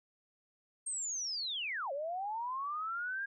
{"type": "linear two-way sweep", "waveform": "sine", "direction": "down then up", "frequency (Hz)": [8590, 535, 1631], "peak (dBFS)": -35, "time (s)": [0.86, 3.26], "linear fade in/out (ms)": 10, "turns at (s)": 1.92, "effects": []}